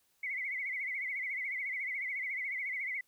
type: tone with vibrato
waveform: sine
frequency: 2113 Hz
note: C7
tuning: 16 cents sharp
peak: -34 dBFS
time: 0.23-3.01 s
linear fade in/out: 5 ms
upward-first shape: sine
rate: 14 Hz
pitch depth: 110 cents each way
effects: white hiss -73 dBFS RMS until 3.07 s